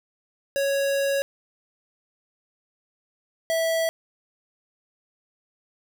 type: tone pair in turn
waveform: square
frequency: 554.4 / 654.7 Hz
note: C#5 / E5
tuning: 0 / -12 cents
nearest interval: minor third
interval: 288 cents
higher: second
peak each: -22 dBFS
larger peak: neither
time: 0.56-1.22 / 3.5-3.89 s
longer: first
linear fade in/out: 0 ms
effects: none